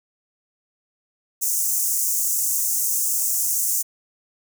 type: high-pass noise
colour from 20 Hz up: pink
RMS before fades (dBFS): -22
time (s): 1.41-3.83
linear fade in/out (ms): 20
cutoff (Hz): 6200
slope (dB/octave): 48
effects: none